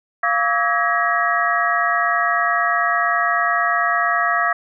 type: tone cluster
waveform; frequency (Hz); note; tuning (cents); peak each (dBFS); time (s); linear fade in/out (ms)
sine; 694 / 1142 / 1291 / 1656 / 1901; F5 / D6 / E6 / G#6 / A#6; -11 / -49 / -37 / -5 / +33; -22; 0.23-4.53; 5
effects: none